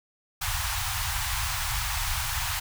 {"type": "band-stop noise", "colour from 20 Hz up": "pink", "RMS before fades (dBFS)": -29, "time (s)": [0.41, 2.6], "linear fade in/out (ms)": 10, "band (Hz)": [120, 780], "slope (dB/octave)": 48, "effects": []}